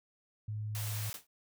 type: tone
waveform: sine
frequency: 106.6 Hz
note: G#2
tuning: 46 cents sharp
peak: -35 dBFS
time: 0.48-1.1 s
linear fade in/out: 5 ms
type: high-pass noise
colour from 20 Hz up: white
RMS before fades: -42 dBFS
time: 0.75-1.13 s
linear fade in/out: 0 ms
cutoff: 450 Hz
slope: 48 dB/octave
type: noise with exponential decay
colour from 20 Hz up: white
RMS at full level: -39 dBFS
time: 1.14-1.27 s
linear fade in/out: 5 ms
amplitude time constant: 28 ms
effects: none